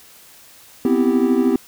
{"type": "chord", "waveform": "triangle", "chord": "C major seventh", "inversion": "third", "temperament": "equal with one note detuned", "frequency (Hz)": [248.8, 261.6, 329.6, 392], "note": ["B3", "C4", "E4", "G4"], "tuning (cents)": [13, 0, 0, 0], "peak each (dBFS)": [-16, -17, -19, -18], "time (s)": [0.85, 1.56], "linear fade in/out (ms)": 2, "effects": ["white hiss -46 dBFS RMS until 1.67 s"]}